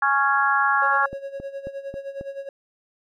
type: harmonic tone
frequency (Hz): 277.2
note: C#4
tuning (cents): 0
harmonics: 3 / 4 / 5 / 6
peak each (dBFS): -24 / -22 / -22 / -23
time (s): 0.02-1.06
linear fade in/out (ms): 5
type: tone with tremolo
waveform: triangle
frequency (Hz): 551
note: C#5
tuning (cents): -11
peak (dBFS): -26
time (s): 0.82-2.49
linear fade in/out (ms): 2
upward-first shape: sine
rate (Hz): 9.7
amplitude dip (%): 75
type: click train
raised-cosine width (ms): 2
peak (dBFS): -22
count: 5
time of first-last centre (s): 1.13-2.211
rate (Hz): 3.7
effects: none